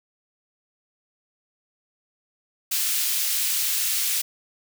white high-pass noise, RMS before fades -24 dBFS, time 2.71-4.22 s, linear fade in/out 10 ms, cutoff 2400 Hz, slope 12 dB/octave, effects none

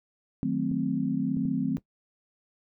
sine chord, D# diminished seventh, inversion none, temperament equal, 155.56 / 185 / 220 / 261.6 Hz, D#3 / F#3 / A3 / C4, 0 / 0 / 0 / 0 cents, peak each -33 / -31 / -31 / -28 dBFS, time 0.43-1.77 s, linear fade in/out 0 ms
clicks, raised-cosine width 3 ms, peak -29 dBFS, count 4, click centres 0.715 / 1.369 / 1.454 / 1.782 s
effects noise-tail reverb RT60 0.1 s tail -19 dB re dry

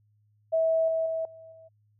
sine tone with level steps, 649 Hz, E5, 27 cents flat, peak -21 / -24 / -27 / -45 / -48 dBFS, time 0.52-1.69 s, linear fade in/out 20 ms, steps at 0.88 / 1.06 / 1.25 / 1.52 s, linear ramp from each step 2 ms, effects added 105 Hz sine -63 dBFS peak until 1.99 s

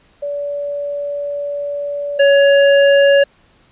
sine / square tone pair in turn, 575 / 560.6 Hz, D5 / C#5, -37 / +19 cents, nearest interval unison, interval 44 cents, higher first, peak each -19 / -8 dBFS, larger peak second, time 0.22-2.19 / 2.19-3.24 s, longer first, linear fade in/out 10 ms, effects pink hiss -53 dBFS RMS until 3.71 s + resampled to 8000 Hz

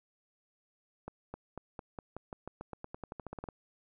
accelerating click train, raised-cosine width 1 ms, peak -27 dBFS, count 20, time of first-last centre 1.08-3.487 s, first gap 260 ms, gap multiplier 0.91, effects none

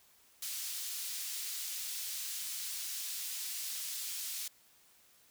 pink high-pass noise, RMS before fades -40 dBFS, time 0.42-4.48 s, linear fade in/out 5 ms, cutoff 4300 Hz, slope 12 dB/octave, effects white hiss -65 dBFS RMS until 5.3 s

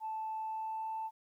sine tone with pitch glide, 877 to 884.1 Hz, A5 to A5, -6 to +8 cents, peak -35 dBFS, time 0-1.11 s, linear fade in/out 50 ms, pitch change +14 cents, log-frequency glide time 0.38-0.96 s, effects tanh soft clip ceiling -31 dBFS + 12-bit

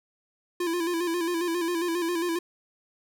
square tone with vibrato, 342 Hz, F4, 36 cents flat, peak -26 dBFS, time 0.6-2.39 s, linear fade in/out 5 ms, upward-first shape square, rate 7.4 Hz, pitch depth 56 cents each way, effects none

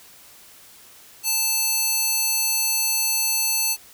square tone with high-pass filter, 880 Hz, A5, in tune, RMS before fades -22 dBFS, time 1.23-3.77 s, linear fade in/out 50 ms, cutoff 5300 Hz, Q 0.62, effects white hiss -48 dBFS RMS until 3.93 s

